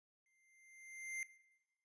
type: tone with exponential growth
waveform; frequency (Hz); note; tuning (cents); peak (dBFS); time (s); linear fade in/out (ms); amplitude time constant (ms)
square; 2093; C7; 0; -39; 0.26-1.23; 1; 210
effects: noise-tail reverb RT60 1.0 s tail -18 dB re dry + resampled to 24000 Hz